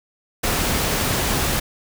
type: noise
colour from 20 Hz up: pink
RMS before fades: -21 dBFS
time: 0.43-1.6 s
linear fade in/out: 10 ms
effects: none